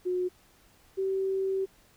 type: tone pair in turn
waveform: sine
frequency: 362.8 / 384.5 Hz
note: F#4 / G4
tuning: -34 / -33 cents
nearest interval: minor second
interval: 101 cents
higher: second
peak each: -26 dBFS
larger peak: neither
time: 0.05-0.29 / 0.97-1.66 s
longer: second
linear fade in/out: 20 ms
effects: pink hiss -61 dBFS RMS until 1.96 s